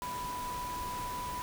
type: tone in noise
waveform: sine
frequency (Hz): 989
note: B5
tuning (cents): +2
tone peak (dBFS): -36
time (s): 0.02-1.42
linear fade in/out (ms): 0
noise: pink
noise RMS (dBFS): -43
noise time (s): 0.02-1.42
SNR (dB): +4
effects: none